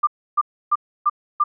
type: tone bursts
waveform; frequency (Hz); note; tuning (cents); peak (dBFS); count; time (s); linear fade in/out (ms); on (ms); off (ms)
sine; 1193; D6; +27; -13; 5; 0.03-1.44; 10; 42; 300
effects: none